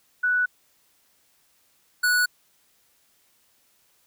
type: tone pair in turn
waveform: sine / square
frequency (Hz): 1480 / 1471.9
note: F#6 / F#6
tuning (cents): 0 / -9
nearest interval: unison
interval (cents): 9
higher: first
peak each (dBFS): -19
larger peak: neither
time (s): 0.23-0.46 / 2.03-2.26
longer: neither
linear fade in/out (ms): 10
effects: white hiss -64 dBFS RMS until 4.06 s